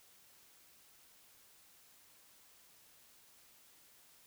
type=silence; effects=white hiss -64 dBFS RMS until 4.26 s